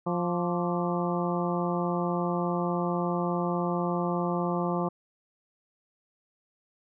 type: harmonic tone with a mistuned harmonic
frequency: 175.3 Hz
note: F3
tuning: 7 cents sharp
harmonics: 1 / 2 / 3 / 4 / 5 / 6 / 7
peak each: -29 / -32 / -34 / -35 / -36 / -37 / -37 dBFS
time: 0.06-4.89 s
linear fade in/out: 10 ms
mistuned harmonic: 7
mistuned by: -85 cents
effects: none